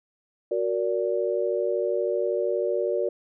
sine chord, Gb augmented, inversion none, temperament equal with one note detuned, 370 / 466.2 / 578.9 Hz, Gb4 / Bb4 / D5, 0 / 0 / -25 cents, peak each -27 dBFS, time 0.51-3.09 s, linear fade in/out 5 ms, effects none

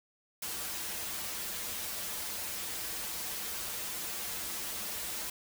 white noise with comb filter, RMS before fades -38 dBFS, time 0.42-5.3 s, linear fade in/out 5 ms, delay 7.4 ms, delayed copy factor -1, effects none

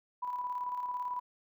sine tone with tremolo, 987.8 Hz, B5, in tune, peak -32 dBFS, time 0.22-1.2 s, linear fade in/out 10 ms, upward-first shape square, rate 18 Hz, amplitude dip 40%, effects none

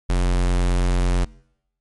square tone, 44.61 Hz, F1, 38 cents sharp, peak -17 dBFS, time 0.09-1.25 s, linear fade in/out 10 ms, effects noise-tail reverb RT60 0.8 s tail -24 dB re dry + MP3 48 kbps

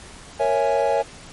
triangle chord, A# half-diminished seventh, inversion none, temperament equal, 466.2 / 554.4 / 659.3 / 830.6 Hz, A#4 / C#5 / E5 / G#5, 0 / 0 / 0 / 0 cents, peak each -22 / -19 / -22 / -21 dBFS, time 0.39-1.03 s, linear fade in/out 20 ms, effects pink hiss -42 dBFS RMS until 1.32 s + MP3 48 kbps

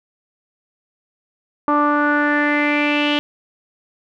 sawtooth tone with low-pass filter sweep, 293.7 Hz, D4, in tune, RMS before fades -17 dBFS, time 1.68-3.19 s, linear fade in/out 0 ms, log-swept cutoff 1100 to 3100 Hz, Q 5.7, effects none

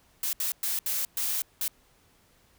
blue noise bursts at uneven times, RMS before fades -29 dBFS, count 6, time 0.23-0.33 / 0.4-0.52 / 0.63-0.79 / 0.86-1.05 / 1.17-1.42 / 1.61-1.68 s, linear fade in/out 2 ms, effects pink hiss -63 dBFS RMS until 2.58 s

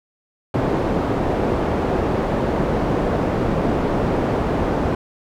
white low-pass noise, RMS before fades -20 dBFS, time 0.54-4.95 s, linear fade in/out 2 ms, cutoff 540 Hz, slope 12 dB/octave, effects none

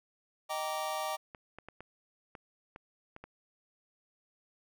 square chord, Eb major seventh, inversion none, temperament just, 622.3 / 777.8 / 933.4 / 1166.7 Hz, Eb5 / G5 / Bb5 / D6, 0 / -14 / +2 / -12 cents, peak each -39 / -39 / -42 / -40 dBFS, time 0.49-1.17 s, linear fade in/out 20 ms
clicks, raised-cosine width 0.5 ms, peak -31 dBFS, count 8, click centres 1.348 / 1.586 / 1.686 / 1.806 / 2.352 / 2.761 / 3.164 / 3.24 s
effects none

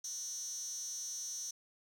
15% pulse tone with high-pass filter, 370 Hz, F#4, in tune, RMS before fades -42 dBFS, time 0.04-1.51 s, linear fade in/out 5 ms, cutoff 5900 Hz, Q 9.7, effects none

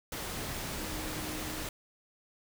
sine tone in noise, 309.6 Hz, D#4, 9 cents flat, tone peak -43 dBFS, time 0.78-1.63 s, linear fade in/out 2 ms, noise pink, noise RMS -38 dBFS, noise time 0.12-1.69 s, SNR -8 dB, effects none

